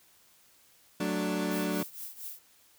30% pulse chord, D major, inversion first, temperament equal, 185 / 220 / 293.7 Hz, F#3 / A3 / D4, 0 / 0 / 0 cents, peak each -30 / -33 / -30 dBFS, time 1-1.83 s, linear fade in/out 5 ms
violet noise with tremolo, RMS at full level -39 dBFS, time 1.51-2.39 s, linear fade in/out 5 ms, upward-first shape triangle, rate 4.3 Hz, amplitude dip 85%
effects white hiss -62 dBFS RMS until 2.78 s

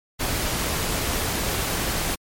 pink noise, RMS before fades -25 dBFS, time 0.19-2.16 s, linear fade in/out 20 ms, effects MP3 64 kbps

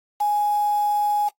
sine tone with quantisation, 830.6 Hz, G#5, in tune, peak -18 dBFS, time 0.2-1.29 s, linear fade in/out 10 ms, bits 6, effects noise-tail reverb RT60 0.1 s tail -20 dB re dry + AAC 48 kbps

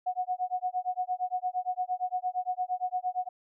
sine tone with tremolo, 732 Hz, F#5, 19 cents flat, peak -25 dBFS, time 0.06-3.29 s, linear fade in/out 10 ms, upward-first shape sine, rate 8.7 Hz, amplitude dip 100%, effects none

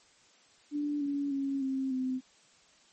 sine tone with pitch steps, 292.8 / 283.6 / 274.8 / 266.2 / 257.9 Hz, D4 / C#4 / C#4 / C4 / C4, -5 / +40 / -15 / +30 / -25 cents, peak -29 dBFS, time 0.71-2.21 s, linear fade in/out 50 ms, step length 300 ms, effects white hiss -62 dBFS RMS until 2.92 s + MP3 32 kbps

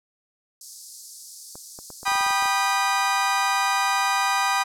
white high-pass noise, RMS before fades -38 dBFS, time 0.61-2.75 s, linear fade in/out 2 ms, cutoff 4600 Hz, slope 48 dB/octave
clicks, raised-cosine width 1 ms, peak -27 dBFS, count 12, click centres 1.555 / 1.789 / 1.903 / 2.031 / 2.08 / 2.118 / 2.155 / 2.209 / 2.265 / 2.307 / 2.424 / 2.457 s
30% pulse chord, G augmented, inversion none, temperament just, 784 / 980 / 1225 Hz, G5 / B5 / D#6, 0 / -14 / -27 cents, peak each -22 dBFS, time 2.05-4.64 s, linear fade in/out 20 ms
effects low-pass 10000 Hz 12 dB/octave

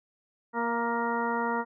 harmonic tone with a mistuned harmonic, 234.3 Hz, A#3, 9 cents sharp, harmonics 1 / 2 / 3 / 4 / 5 / 6 / 8, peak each -33 / -33 / -38 / -30 / -38 / -35 / -39 dBFS, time 0.53-1.65 s, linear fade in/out 50 ms, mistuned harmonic 3, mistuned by -21 cents, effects none

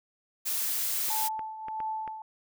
blue noise, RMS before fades -30 dBFS, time 0.45-1.29 s, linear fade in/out 20 ms
clicks, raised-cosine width 0.5 ms, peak -27 dBFS, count 5, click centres 1.086 / 1.393 / 1.684 / 1.803 / 2.077 s
sine tone with tremolo, 875 Hz, A5, 10 cents flat, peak -29 dBFS, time 1.1-2.22 s, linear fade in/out 2 ms, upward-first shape triangle, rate 1.6 Hz, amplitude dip 70%
effects none

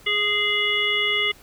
harmonic tone with a mistuned harmonic, 415.3 Hz, G#4, in tune, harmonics 1 / 3 / 5 / 7 / 8, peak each -30 / -32 / -22 / -24 / -28 dBFS, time 0.06-1.32 s, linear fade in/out 10 ms, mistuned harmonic 8, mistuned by +54 cents, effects pink hiss -50 dBFS RMS until 1.42 s

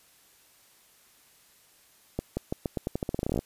accelerating click train, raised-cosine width 2 ms, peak -15 dBFS, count 19, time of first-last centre 2.19-3.391 s, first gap 180 ms, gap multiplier 0.86, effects white hiss -60 dBFS RMS until 3.45 s + resampled to 32000 Hz

